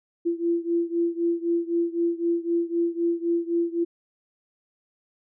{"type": "beating tone pair", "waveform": "sine", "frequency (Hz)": [338.4, 342.3], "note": ["E4", "F4"], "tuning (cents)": [45, -35], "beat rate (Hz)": 3.9, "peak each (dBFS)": [-24, -26], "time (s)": [0.25, 3.85], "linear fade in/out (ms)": 20, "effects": []}